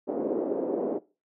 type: band-pass noise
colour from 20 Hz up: white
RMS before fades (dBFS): -29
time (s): 0.07-0.99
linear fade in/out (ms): 20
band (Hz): 280 to 490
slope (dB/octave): 24
effects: noise-tail reverb RT60 0.3 s tail -20 dB re dry